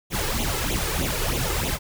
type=noise with flanger; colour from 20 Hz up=pink; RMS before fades=-25 dBFS; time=0.1-1.79 s; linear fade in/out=50 ms; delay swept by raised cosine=0.29 to 2.39 ms; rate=3.2 Hz; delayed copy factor=+0.75; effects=none